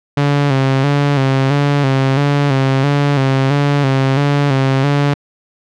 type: tone with vibrato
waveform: sawtooth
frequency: 138.59 Hz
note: C#3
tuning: in tune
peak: -7 dBFS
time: 0.17-5.14 s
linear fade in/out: 5 ms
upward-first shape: square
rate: 1.5 Hz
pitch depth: 57 cents each way
effects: low-pass 4000 Hz 12 dB/octave